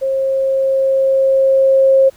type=tone with level ramp; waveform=sine; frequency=536 Hz; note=C5; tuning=42 cents sharp; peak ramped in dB=-14 to -6 dBFS; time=0.01-2.1 s; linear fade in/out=20 ms; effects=pink hiss -48 dBFS RMS until 2.16 s